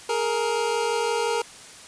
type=tone pair together; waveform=25% pulse; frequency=420.4 / 466.2 Hz; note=G#4 / A#4; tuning=+21 / 0 cents; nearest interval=major second; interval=179 cents; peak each=-24 / -20 dBFS; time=0.09-1.42 s; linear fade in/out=5 ms; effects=white hiss -44 dBFS RMS until 1.87 s + resampled to 22050 Hz